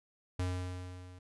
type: tone with level ramp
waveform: square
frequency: 90.8 Hz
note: F#2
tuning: 32 cents flat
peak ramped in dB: -31 to -51 dBFS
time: 0.39-1.19 s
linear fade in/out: 5 ms
effects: resampled to 24000 Hz